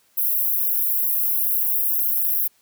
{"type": "high-pass noise", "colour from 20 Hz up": "pink", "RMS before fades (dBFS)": -21, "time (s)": [0.17, 2.48], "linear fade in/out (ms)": 10, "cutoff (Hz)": 12000, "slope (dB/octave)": 48, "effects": ["white hiss -61 dBFS RMS until 2.61 s"]}